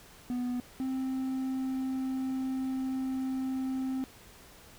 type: tone pair in turn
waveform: triangle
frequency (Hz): 246.9 / 262.4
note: B3 / C4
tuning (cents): 0 / +5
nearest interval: minor second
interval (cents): 105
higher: second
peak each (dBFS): -28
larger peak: neither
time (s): 0.3-0.6 / 0.8-4.04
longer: second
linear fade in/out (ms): 0
effects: pink hiss -54 dBFS RMS until 4.78 s